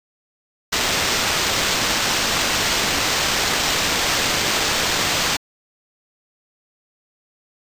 white noise with sample-and-hold, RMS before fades -20 dBFS, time 0.72-5.37 s, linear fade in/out 10 ms, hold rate 11025 Hz, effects resampled to 32000 Hz

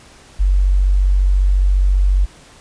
sine tone, 47.29 Hz, F#1, 39 cents sharp, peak -10 dBFS, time 0.39-2.26 s, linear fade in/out 20 ms, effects pink hiss -44 dBFS RMS until 2.6 s + resampled to 22050 Hz

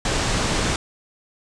pink low-pass noise, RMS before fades -22 dBFS, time 0.05-0.76 s, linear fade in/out 2 ms, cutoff 8700 Hz, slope 48 dB/octave, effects none

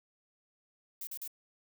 violet noise bursts, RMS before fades -41 dBFS, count 3, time 1.01-1.277 s, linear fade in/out 2 ms, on 61 ms, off 42 ms, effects none

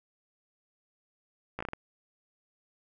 slowing click train, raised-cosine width 0.5 ms, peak -20 dBFS, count 6, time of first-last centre 1.59-1.734 s, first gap 15 ms, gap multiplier 1.33, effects none

